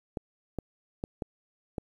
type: clicks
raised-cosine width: 2 ms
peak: -19 dBFS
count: 5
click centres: 0.172 / 0.587 / 1.039 / 1.222 / 1.782 s
effects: 9-bit